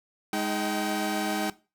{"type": "tone cluster", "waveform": "sawtooth", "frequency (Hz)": [207.9, 315.7, 771], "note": ["G#3", "D#4", "G5"], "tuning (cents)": [2, 25, -29], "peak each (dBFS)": -27, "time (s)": [0.33, 1.5], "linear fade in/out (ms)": 2, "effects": ["noise-tail reverb RT60 0.3 s tail -18 dB re dry"]}